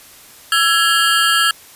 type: ring-modulated tone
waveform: 25% pulse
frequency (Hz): 1503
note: F#6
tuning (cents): +27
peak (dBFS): -5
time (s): 0.52-1.51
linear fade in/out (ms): 2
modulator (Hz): 162
effects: white hiss -42 dBFS RMS until 1.75 s + resampled to 32000 Hz